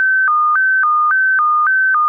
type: tone with vibrato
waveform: sine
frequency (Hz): 1370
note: F6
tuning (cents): -34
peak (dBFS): -10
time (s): 0-2.08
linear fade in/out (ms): 0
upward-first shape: square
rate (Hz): 1.8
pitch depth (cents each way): 200
effects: none